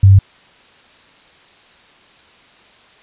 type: tone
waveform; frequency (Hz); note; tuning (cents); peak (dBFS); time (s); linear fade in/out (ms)
sine; 97.3; G2; -12; -3; 0.03-0.19; 5
effects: white hiss -47 dBFS RMS until 3.02 s + resampled to 8000 Hz